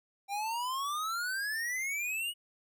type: exponential sweep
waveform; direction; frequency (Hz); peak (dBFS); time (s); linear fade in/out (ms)
square; up; 784 to 2935; -33; 0.28-2.34; 50
effects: none